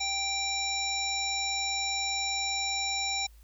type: harmonic tone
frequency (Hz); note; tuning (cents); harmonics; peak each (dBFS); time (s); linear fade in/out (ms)
785; G5; +2; 1 / 3 / 5 / 7 / 9; -36 / -34 / -33 / -36 / -36; 0-3.27; 10
effects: added 54 Hz sine -51 dBFS peak until 3.43 s + white hiss -65 dBFS RMS until 3.43 s